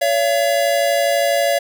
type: tone pair together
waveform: square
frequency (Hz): 564.8 / 677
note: C#5 / E5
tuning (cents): +32 / +46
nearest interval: minor third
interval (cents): 314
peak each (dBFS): -18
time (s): 0.01-1.59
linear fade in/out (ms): 10
effects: none